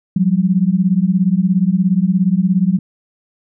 sine beating tone pair, 177 / 194 Hz, F3 / G3, +23 / -18 cents, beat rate 17 Hz, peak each -14 dBFS, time 0.16-2.79 s, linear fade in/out 5 ms, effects none

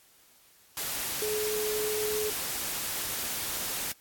sine tone in noise, 425.8 Hz, G#4, 43 cents sharp, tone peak -29 dBFS, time 1.22-2.3 s, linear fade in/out 2 ms, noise white, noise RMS -33 dBFS, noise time 0.77-3.92 s, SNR +1 dB, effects white hiss -60 dBFS RMS until 4 s + AAC 64 kbps

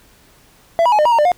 triangle tone with pitch steps, 670 / 971 / 845 / 605 / 957 / 924 / 596 / 714 Hz, E5 / B5 / G#5 / D#5 / A#5 / A#5 / D5 / F5, +28 / -30 / +30 / -49 / +45 / -16 / +25 / +38 cents, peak -8 dBFS, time 0.79-1.318 s, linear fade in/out 0 ms, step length 66 ms, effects pink hiss -50 dBFS RMS until 1.37 s

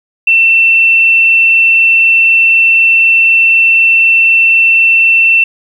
sine tone, 2688 Hz, E7, 33 cents sharp, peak -4 dBFS, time 0.27-5.44 s, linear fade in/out 5 ms, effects 7-bit

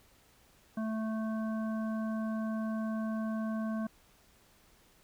harmonic tone, 220 Hz, A3, in tune, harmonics 1 / 3 / 5 / 7, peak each -32 / -42 / -46 / -49 dBFS, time 0.77-3.87 s, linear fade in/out 5 ms, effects pink hiss -64 dBFS RMS until 5.03 s

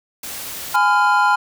white noise, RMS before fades -30 dBFS, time 0.23-0.76 s, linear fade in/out 5 ms
triangle chord, F diminished, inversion first, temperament equal with one note detuned, 830.6 / 1011.4 / 1396.9 Hz, Ab5 / Cb6 / F6, 0 / +41 / 0 cents, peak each -15 dBFS, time 0.74-1.36 s, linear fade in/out 10 ms
effects none

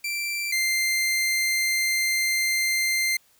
sawtooth tone pair in turn, 2349 / 2090 Hz, D7 / C7, 0 / -2 cents, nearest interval major second, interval 202 cents, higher first, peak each -23 / -18 dBFS, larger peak second, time 0.04-0.52 / 0.52-3.17 s, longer second, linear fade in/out 5 ms, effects white hiss -61 dBFS RMS until 3.39 s

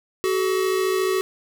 square tone pair together, 376.7 / 430.7 Hz, F#4 / A4, +31 / -37 cents, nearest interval major second, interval 232 cents, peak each -21 / -27 dBFS, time 0.24-1.21 s, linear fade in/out 0 ms, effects none

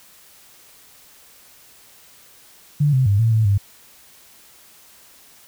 sine tone with pitch steps, 146.6 / 130.4 / 100.5 / 113.6 / 110.3 / 100 Hz, D3 / C3 / G2 / A#2 / A2 / G2, -3 / -5 / +44 / -44 / +5 / +35 cents, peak -13 dBFS, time 2.8-3.58 s, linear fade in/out 10 ms, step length 130 ms, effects white hiss -49 dBFS RMS until 5.47 s

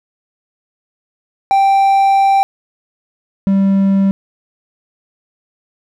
triangle tone pair in turn, 784 / 195.27 Hz, G5 / G3, 0 / -6 cents, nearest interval 2 octaves, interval 2406 cents, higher first, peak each -6 / -7 dBFS, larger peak first, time 1.51-2.43 / 3.47-4.11 s, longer first, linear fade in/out 0 ms, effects none

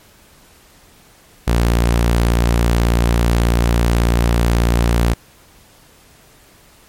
sawtooth tone, 58.27 Hz, A#1, in tune, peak -8 dBFS, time 1.47-5.14 s, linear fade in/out 10 ms, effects pink hiss -48 dBFS RMS until 6.88 s + MP3 64 kbps

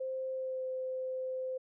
sine tone with pitch glide, 523 to 517 Hz, C5 to C5, -1 to -21 cents, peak -34 dBFS, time 0-1.58 s, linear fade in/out 10 ms, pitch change -20 cents, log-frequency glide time 0.33-0.65 s, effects none

